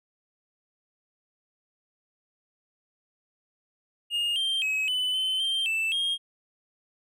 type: tone with pitch steps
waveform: triangle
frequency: 2840 / 3162 / 2555 / 3006 / 3058 / 3157 / 2650 / 3237 Hz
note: F7 / G7 / D#7 / F#7 / G7 / G7 / E7 / G#7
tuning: +28 / +14 / +45 / +27 / -44 / +12 / +9 / -45 cents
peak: -23 dBFS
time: 4.1-6.18 s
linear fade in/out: 50 ms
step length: 260 ms
effects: none